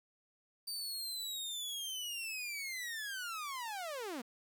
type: linear sweep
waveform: sawtooth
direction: down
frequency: 4650 to 220 Hz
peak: -36 dBFS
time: 0.67-4.22 s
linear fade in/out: 10 ms
effects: 11-bit